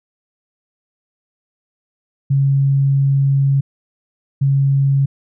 sine tone bursts at uneven times, 137.8 Hz, C#3, 10 cents flat, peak -11 dBFS, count 2, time 2.3-3.61 / 4.41-5.06 s, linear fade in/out 10 ms, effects none

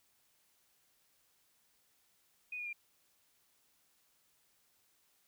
sine tone with pitch steps, 2483 / 2440 / 2398 Hz, D#7 / D#7 / D7, -4 / -34 / +36 cents, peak -39 dBFS, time 2.52-2.73 s, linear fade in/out 5 ms, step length 70 ms, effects white hiss -73 dBFS RMS until 5.27 s

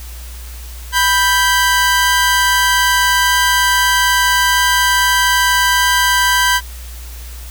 sawtooth tone pair together, 987.8 / 1574.8 Hz, B5 / G6, 0 / +8 cents, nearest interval minor sixth, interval 808 cents, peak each -10 dBFS, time 0.92-6.61 s, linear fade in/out 50 ms, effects added 60 Hz sine -28 dBFS peak until 7.5 s + white hiss -37 dBFS RMS until 7.5 s

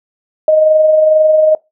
sine tone with amplitude modulation, 622.3 Hz, D#5, in tune, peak -4 dBFS, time 0.48-1.55 s, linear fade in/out 2 ms, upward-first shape sine, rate 22.2 Hz, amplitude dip 35%, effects noise-tail reverb RT60 0.2 s tail -21 dB re dry

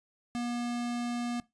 square tone, 240 Hz, B3, 49 cents flat, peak -32 dBFS, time 0.35-1.4 s, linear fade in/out 0 ms, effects noise-tail reverb RT60 0.2 s tail -20 dB re dry + resampled to 22050 Hz

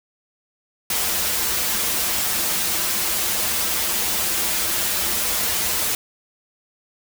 white noise with comb filter, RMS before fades -22 dBFS, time 0.9-5.95 s, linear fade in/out 2 ms, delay 7.3 ms, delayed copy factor -1, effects none

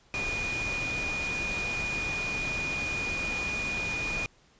sine tone in noise, 2451 Hz, D#7, 27 cents flat, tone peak -30 dBFS, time 0.14-4.26 s, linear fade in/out 0 ms, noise pink, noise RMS -36 dBFS, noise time 0.14-4.26 s, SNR +3 dB, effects pink hiss -62 dBFS RMS until 4.59 s + resampled to 16000 Hz

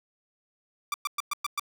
sawtooth tone bursts, 1174.7 Hz, D6, in tune, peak -23 dBFS, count 6, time 0.92-1.596 s, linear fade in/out 2 ms, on 21 ms, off 110 ms, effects none

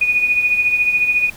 sine tone with tremolo, 2466 Hz, D#7, 16 cents flat, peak -10 dBFS, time 0.01-1.3 s, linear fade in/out 5 ms, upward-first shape triangle, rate 14 Hz, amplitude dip 65%, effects pink hiss -40 dBFS RMS until 1.36 s

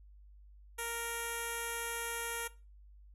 10% pulse tone with low-pass filter, 465.9 Hz, A#4, 1 cent flat, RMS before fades -39 dBFS, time 0.78-2.48 s, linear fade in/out 10 ms, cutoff 11000 Hz, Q 5.4, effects noise-tail reverb RT60 0.3 s tail -18 dB re dry + added 50 Hz sine -54 dBFS peak until 3.14 s

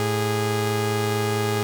sawtooth tone pair together, 109.1 / 411.9 Hz, A2 / G#4, -14 / -14 cents, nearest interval octave + major seventh, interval 2300 cents, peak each -20 dBFS, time 0-1.63 s, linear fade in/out 0 ms, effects none

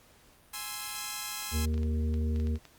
5% pulse chord, Ab augmented, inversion none, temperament equal, 830.6 / 1046.5 / 1318.5 Hz, Ab5 / C6 / E6, 0 / 0 / 0 cents, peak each -28 dBFS, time 0.53-1.66 s, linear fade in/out 10 ms
clicks, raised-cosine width 0.2 ms, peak -31 dBFS, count 11, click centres 1.424 / 1.653 / 1.742 / 1.779 / 1.832 / 2.141 / 2.361 / 2.4 / 2.471 / 2.557 / 2.653 s
harmonic tone, 77.78 Hz, D#2, in tune, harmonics 1 / 3 / 5 / 6, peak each -27 / -35 / -45 / -45 dBFS, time 1.51-2.59 s, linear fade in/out 50 ms
effects pink hiss -60 dBFS RMS until 2.78 s + Opus 48 kbps

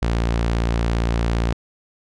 sawtooth tone, 57.5 Hz, A#1, 23 cents flat, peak -14 dBFS, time 0.02-1.53 s, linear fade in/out 5 ms, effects low-pass 6000 Hz 12 dB/octave

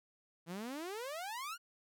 sawtooth exponential sweep, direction up, 160.7 to 1473 Hz, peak -37 dBFS, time 0.46-1.58 s, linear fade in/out 50 ms, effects none

